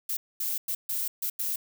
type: noise bursts at uneven times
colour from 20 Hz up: violet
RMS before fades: -30 dBFS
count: 6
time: 0.09-0.17 / 0.4-0.58 / 0.68-0.75 / 0.89-1.08 / 1.22-1.3 / 1.39-1.56 s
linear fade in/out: 5 ms
effects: none